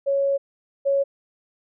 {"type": "tone pair in turn", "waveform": "sine", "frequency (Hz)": [554.4, 554.4], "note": ["C#5", "C#5"], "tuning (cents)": [0, 0], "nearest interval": "unison", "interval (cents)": 0, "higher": "neither", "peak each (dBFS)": [-18, -17], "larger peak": "second", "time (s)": [[0.06, 0.38], [0.85, 1.04]], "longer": "first", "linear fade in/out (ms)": 20, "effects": []}